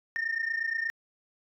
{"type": "tone pair together", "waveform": "sine", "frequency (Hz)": [1808.6, 1837], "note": ["A6", "A#6"], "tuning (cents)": [47, -26], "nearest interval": "unison", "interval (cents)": 27, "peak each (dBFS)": [-29, -30], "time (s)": [0.16, 0.9], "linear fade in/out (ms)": 0, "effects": ["tanh soft clip ceiling -24 dBFS"]}